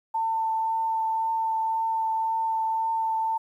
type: tone with vibrato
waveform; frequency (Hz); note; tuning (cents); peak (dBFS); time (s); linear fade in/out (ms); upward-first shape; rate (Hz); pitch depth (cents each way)
sine; 894; A5; +27; -23; 0.14-3.38; 10; triangle; 1.9; 11
effects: 10-bit